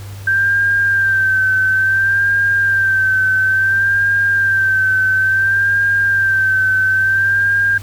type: tone with vibrato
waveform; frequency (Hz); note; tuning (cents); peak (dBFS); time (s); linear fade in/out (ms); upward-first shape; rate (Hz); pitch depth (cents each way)
sine; 1569; G6; +1; -11; 0.27-7.78; 5; sine; 0.58; 42
effects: added 99 Hz sine -28 dBFS peak until 7.82 s + pink hiss -39 dBFS RMS until 7.82 s